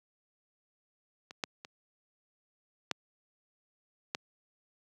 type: clicks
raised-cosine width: 0.2 ms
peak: -28 / -14 / -27 / -12 / -15 dBFS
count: 5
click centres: 1.309 / 1.438 / 1.649 / 2.913 / 4.149 s
effects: high-pass 150 Hz 12 dB/octave